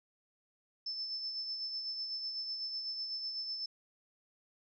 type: tone with tremolo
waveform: sine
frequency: 5274 Hz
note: E8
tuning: in tune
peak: -35 dBFS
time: 0.86-3.66 s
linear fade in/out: 5 ms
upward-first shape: sine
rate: 8 Hz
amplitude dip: 40%
effects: none